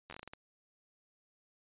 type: slowing click train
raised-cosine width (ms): 0.3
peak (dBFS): -30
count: 9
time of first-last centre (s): 0.1-0.335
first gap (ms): 11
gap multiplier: 1.27
effects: resampled to 8000 Hz